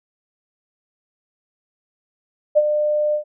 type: tone with ADSR envelope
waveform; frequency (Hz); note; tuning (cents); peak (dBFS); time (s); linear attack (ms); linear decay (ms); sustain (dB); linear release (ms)
sine; 600; D5; +37; -8; 2.55-3.24; 25; 39; -8; 99
effects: none